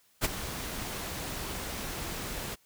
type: noise with ADSR envelope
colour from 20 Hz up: pink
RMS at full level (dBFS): -25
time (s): 0.21-2.56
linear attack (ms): 37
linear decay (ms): 22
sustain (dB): -12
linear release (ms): 27
effects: white hiss -66 dBFS RMS until 2.65 s